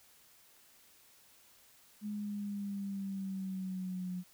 sine exponential sweep, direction down, 210 to 180.2 Hz, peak -36 dBFS, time 2.01-4.24 s, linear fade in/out 50 ms, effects white hiss -63 dBFS RMS until 4.33 s

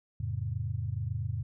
sine chord, F augmented, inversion none, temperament just, 87.31 / 109.13 / 136.42 Hz, F2 / A2 / C#3, 0 / -14 / -27 cents, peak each -36 / -33 / -37 dBFS, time 0.2-1.43 s, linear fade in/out 5 ms, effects none

